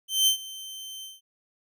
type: tone with ADSR envelope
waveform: sawtooth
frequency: 3101 Hz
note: G7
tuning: 19 cents flat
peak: -14 dBFS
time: 0.08-1.21 s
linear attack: 190 ms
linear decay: 99 ms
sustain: -20 dB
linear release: 180 ms
effects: none